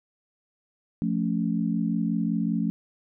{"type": "chord", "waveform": "sine", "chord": "F augmented", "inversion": "none", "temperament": "equal with one note detuned", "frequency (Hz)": [174.61, 220, 279.3], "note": ["F3", "A3", "C#4"], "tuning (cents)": [0, 0, 13], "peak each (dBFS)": [-27, -26, -30], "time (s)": [1.02, 2.7], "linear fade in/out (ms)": 0, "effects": []}